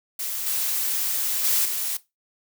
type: noise with level steps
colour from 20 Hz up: blue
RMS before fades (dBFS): -29 / -25 / -21 / -27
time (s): 0.19-1.97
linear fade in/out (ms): 5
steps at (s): 0.46 / 1.44 / 1.65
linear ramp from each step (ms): 5
effects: noise-tail reverb RT60 0.2 s tail -17 dB re dry

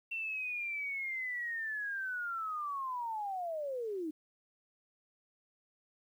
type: linear sweep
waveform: sine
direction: down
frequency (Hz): 2709 to 296.6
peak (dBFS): -35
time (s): 0.11-4.11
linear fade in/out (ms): 10
effects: 11-bit

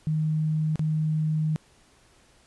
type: tone with dropouts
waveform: sine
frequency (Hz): 155.56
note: D#3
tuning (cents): 0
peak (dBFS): -22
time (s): 0.07-1.56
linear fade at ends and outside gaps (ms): 0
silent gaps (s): 0.757-0.794
effects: pink hiss -59 dBFS RMS until 2.46 s + resampled to 24000 Hz

